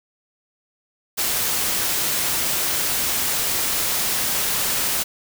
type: noise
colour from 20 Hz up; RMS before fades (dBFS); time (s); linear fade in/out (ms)
white; -22; 1.17-5.04; 20
effects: none